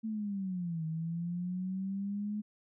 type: linear two-way sweep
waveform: sine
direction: down then up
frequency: 223.9 to 158.1 to 212 Hz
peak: -33 dBFS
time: 0.03-2.42 s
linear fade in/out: 20 ms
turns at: 0.85 s
effects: none